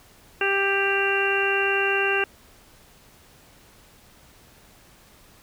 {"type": "harmonic tone", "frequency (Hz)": 394.3, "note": "G4", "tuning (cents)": 10, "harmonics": [1, 2, 3, 4, 5, 6, 7], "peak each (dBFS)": [-25, -30, -32, -25, -34, -33, -25], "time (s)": [0.41, 2.24], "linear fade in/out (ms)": 2, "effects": ["pink hiss -53 dBFS RMS until 5.42 s"]}